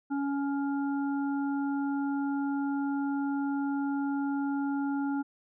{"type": "harmonic tone", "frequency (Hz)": 280, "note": "C#4", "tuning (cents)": 18, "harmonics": [1, 3, 5], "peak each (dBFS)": [-28, -38, -42], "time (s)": [0.1, 5.23], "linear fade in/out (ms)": 20, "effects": []}